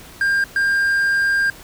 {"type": "tone bursts at uneven times", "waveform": "triangle", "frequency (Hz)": 1600, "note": "G6", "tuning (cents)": 35, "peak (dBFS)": -13, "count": 2, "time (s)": [[0.21, 0.44], [0.56, 1.5]], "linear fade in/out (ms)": 2, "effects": ["pink hiss -41 dBFS RMS until 1.63 s"]}